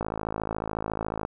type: click train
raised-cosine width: 1 ms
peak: -15 dBFS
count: 68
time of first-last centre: 0.01-1.251 s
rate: 54 Hz
effects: none